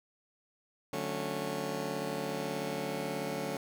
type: chord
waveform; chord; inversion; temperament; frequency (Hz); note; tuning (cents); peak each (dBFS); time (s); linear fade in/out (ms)
15% pulse; D major seventh; none; just; 146.83 / 183.54 / 220.2 / 275.3; D3 / F#3 / A3 / C#4; 0 / -14 / +2 / -12; -34; 0.93-3.57; 2
effects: none